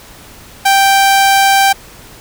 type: tone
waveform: sawtooth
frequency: 784 Hz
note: G5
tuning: in tune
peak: -3 dBFS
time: 0.65-1.73 s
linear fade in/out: 10 ms
effects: pink hiss -37 dBFS RMS until 2.2 s